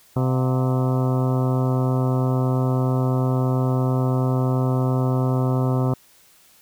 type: harmonic tone with a mistuned harmonic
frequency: 129 Hz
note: C3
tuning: 24 cents flat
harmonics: 1 / 2 / 3 / 4 / 5 / 6 / 7 / 8 / 9 / 10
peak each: -19 / -25 / -29 / -31 / -33 / -35 / -36 / -37 / -38 / -39 dBFS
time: 0.16-5.94 s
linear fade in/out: 5 ms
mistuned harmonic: 6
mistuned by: -85 cents
effects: white hiss -54 dBFS RMS until 6.61 s